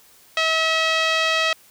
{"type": "tone with low-pass filter", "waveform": "5% pulse", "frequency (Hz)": 644, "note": "E5", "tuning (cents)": -41, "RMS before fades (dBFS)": -20, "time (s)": [0.37, 1.53], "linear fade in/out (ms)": 2, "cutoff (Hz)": 3100, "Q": 1.1, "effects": ["white hiss -52 dBFS RMS until 1.7 s"]}